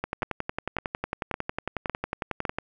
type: two click trains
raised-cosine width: 0.5 ms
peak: -13 / -12 dBFS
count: 29 / 5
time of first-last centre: 0.04-2.585 / 0.23-2.452 s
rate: 11 / 1.8 Hz
effects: none